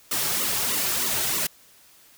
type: noise with flanger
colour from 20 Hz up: white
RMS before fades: -25 dBFS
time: 0.11-1.47 s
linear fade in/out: 5 ms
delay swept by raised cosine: 1.2 to 4.1 ms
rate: 3.2 Hz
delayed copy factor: -0.85
effects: white hiss -54 dBFS RMS until 2.17 s